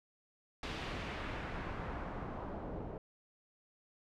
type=noise with low-pass filter sweep; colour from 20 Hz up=pink; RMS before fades=-42 dBFS; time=0.63-2.98 s; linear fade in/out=2 ms; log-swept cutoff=3700 to 620 Hz; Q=1.1; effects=none